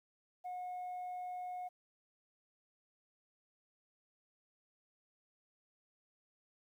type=tone; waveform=sine; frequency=725 Hz; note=F#5; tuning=35 cents flat; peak=-38 dBFS; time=0.44-1.69 s; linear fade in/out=20 ms; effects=tanh soft clip ceiling -39 dBFS + 12-bit